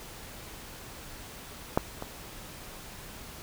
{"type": "clicks", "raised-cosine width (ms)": 1, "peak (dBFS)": [-8, -21], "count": 2, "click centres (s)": [1.775, 2.024], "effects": ["pink hiss -45 dBFS RMS until 3.42 s"]}